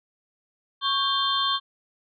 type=tone cluster; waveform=sine; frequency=1107 / 1587 / 3174 / 3552 / 4223 Hz; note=C#6 / G6 / G7 / A7 / C8; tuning=-3 / +21 / +21 / +16 / +15 cents; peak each=-25 / -34 / -27 / -27 / -34 dBFS; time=0.81-1.6 s; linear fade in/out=50 ms; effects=none